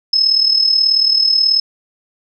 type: tone with amplitude modulation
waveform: sine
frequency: 5190 Hz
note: E8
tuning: 28 cents flat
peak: -7 dBFS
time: 0.13-1.6 s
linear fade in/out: 5 ms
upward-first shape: sine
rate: 38.4 Hz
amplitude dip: 65%
effects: none